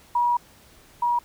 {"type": "tone pair in turn", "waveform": "sine", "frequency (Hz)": [962, 958.6], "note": ["B5", "A#5"], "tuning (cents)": [-46, 48], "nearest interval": "unison", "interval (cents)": 6, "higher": "first", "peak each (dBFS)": [-18, -19], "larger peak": "first", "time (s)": [[0.15, 0.37], [1.02, 1.19]], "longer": "first", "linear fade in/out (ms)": 5, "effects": ["pink hiss -53 dBFS RMS until 1.24 s"]}